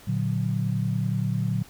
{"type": "chord", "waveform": "sine", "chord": "Bb augmented", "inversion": "none", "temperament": "equal", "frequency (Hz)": [116.54, 146.83, 185], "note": ["Bb2", "D3", "F#3"], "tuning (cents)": [0, 0, 0], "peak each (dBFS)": [-26, -28, -28], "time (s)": [0.07, 1.63], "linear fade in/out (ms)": 10, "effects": ["pink hiss -50 dBFS RMS until 1.69 s"]}